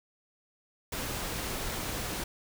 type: noise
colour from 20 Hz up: pink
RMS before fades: -35 dBFS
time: 0.92-2.24 s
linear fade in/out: 5 ms
effects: none